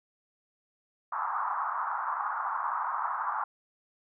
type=band-pass noise; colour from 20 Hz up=white; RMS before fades=-32 dBFS; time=1.12-3.44 s; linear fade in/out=5 ms; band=840 to 1300 Hz; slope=48 dB/octave; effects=none